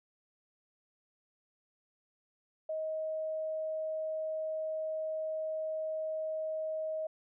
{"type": "tone", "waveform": "sine", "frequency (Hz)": 630, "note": "D#5", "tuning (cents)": 21, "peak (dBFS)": -33, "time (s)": [2.69, 7.07], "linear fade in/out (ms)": 5, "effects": []}